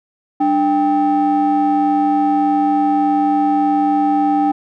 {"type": "ring-modulated tone", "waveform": "triangle", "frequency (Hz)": 246.9, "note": "B3", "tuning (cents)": 0, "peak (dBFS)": -7, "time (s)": [0.4, 4.52], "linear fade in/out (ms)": 10, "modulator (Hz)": 543, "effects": []}